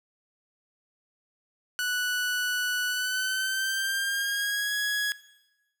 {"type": "tone with pitch glide", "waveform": "sawtooth", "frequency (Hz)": [1480, 1670.9], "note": ["F#6", "G#6"], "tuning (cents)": [0, 10], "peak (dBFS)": -23, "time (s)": [1.79, 5.12], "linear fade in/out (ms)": 0, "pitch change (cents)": 210, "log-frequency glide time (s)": [2.87, 4.74], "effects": ["noise-tail reverb RT60 1.0 s tail -17 dB re dry"]}